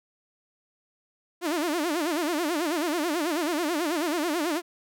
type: tone with vibrato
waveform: sawtooth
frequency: 322.3 Hz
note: E4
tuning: 39 cents flat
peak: -21 dBFS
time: 1.41-4.62 s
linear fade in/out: 50 ms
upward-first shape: sine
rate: 9.2 Hz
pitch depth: 190 cents each way
effects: none